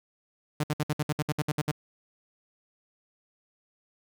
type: tone bursts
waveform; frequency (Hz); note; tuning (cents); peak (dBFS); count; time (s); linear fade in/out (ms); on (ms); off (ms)
sawtooth; 150; D3; +37; -21; 12; 0.6-1.715; 5; 37; 61
effects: none